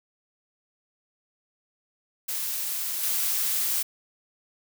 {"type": "noise with level steps", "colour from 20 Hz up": "blue", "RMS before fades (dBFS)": [-30, -26], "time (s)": [2.28, 3.83], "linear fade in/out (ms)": 10, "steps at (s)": 3.03, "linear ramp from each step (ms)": 2, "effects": []}